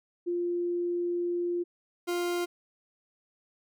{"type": "tone pair in turn", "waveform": ["sine", "40% pulse"], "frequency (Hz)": [349.2, 350.4], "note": ["F4", "F4"], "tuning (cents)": [0, 6], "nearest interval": "unison", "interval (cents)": 6, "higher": "second", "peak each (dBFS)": -27, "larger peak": "neither", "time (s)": [[0.26, 1.64], [2.07, 2.46]], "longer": "first", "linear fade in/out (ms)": 20, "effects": []}